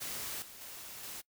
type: noise with level steps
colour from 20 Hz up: white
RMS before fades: -40 / -51 / -47 / -44 dBFS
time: 0-1.22 s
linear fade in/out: 20 ms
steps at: 0.42 / 0.61 / 1.03 s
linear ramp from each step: 2 ms
effects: noise-tail reverb RT60 0.1 s tail -23 dB re dry